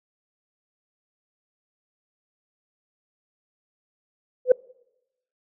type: tone with exponential growth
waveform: sine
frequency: 504 Hz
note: B4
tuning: 35 cents sharp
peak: -6 dBFS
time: 4.45-4.52 s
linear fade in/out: 5 ms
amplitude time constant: 15 ms
effects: noise-tail reverb RT60 0.9 s tail -25 dB re dry + tanh soft clip ceiling -5 dBFS